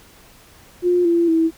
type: tone with pitch steps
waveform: sine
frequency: 354.9 / 340 / 325.8 Hz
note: F4 / F4 / E4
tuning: +28 / -46 / -20 cents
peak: -13 dBFS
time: 0.82-1.51 s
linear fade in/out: 50 ms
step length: 230 ms
effects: pink hiss -48 dBFS RMS until 1.57 s